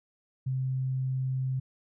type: tone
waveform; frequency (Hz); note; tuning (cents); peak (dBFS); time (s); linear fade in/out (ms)
sine; 130.81; C3; 0; -27; 0.46-1.6; 10
effects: none